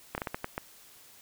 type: slowing click train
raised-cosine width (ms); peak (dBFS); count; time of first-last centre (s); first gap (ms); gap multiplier
0.5; -17; 7; 0.15-0.579; 29; 1.36
effects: white hiss -55 dBFS RMS until 1.21 s